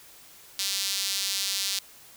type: tone with high-pass filter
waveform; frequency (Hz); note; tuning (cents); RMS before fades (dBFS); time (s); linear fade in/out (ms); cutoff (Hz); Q
sawtooth; 196; G3; 0; -29; 0.59-1.79; 0; 4200; 1.7
effects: white hiss -51 dBFS RMS until 2.16 s